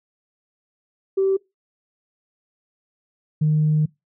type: tone pair in turn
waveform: sine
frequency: 386.4 / 153.34 Hz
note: G4 / D#3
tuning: -25 / -25 cents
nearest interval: octave + major third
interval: 1600 cents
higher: first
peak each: -15 / -14 dBFS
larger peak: second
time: 1.17-1.37 / 3.41-3.86 s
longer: second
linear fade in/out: 10 ms
effects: noise-tail reverb RT60 0.2 s tail -23 dB re dry + tanh soft clip ceiling -11 dBFS